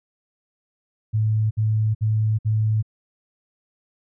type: tone bursts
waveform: sine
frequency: 108.7 Hz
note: A2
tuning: 21 cents flat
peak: -17 dBFS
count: 4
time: 1.13-2.827 s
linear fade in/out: 20 ms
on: 380 ms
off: 59 ms
effects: none